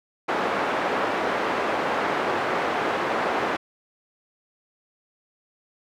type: band-pass noise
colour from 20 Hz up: pink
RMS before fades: -25 dBFS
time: 0.28-3.57 s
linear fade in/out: 10 ms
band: 410 to 1600 Hz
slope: 12 dB/octave
effects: none